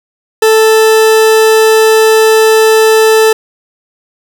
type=tone; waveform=40% pulse; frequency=440 Hz; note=A4; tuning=in tune; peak=-3 dBFS; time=0.42-3.33 s; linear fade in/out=5 ms; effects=none